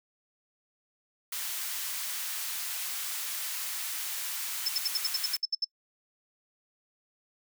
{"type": "high-pass noise", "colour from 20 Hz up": "white", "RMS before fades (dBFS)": -35, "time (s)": [1.32, 5.37], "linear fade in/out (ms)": 5, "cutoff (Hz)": 1200, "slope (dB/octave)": 12}
{"type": "tone bursts", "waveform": "sine", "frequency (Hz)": 5274, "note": "E8", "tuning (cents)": 0, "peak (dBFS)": -25, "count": 11, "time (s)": [4.66, 5.646], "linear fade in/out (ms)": 5, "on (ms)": 26, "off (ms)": 70}
{"effects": ["noise-tail reverb RT60 0.1 s tail -26 dB re dry"]}